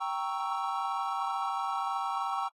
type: chord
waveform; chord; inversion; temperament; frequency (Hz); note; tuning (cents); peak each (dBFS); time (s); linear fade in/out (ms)
triangle; G diminished seventh; none; equal; 784 / 932.3 / 1108.7 / 1318.5; G5 / Bb5 / Db6 / Fb6; 0 / 0 / 0 / 0; -33 / -35 / -34 / -35; 0-2.49; 20
effects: AAC 32 kbps